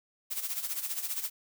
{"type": "noise with tremolo", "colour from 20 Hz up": "blue", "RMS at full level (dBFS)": -32, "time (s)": [0.3, 1.3], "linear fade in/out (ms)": 20, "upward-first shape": "sine", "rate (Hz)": 15, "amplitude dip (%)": 70, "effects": []}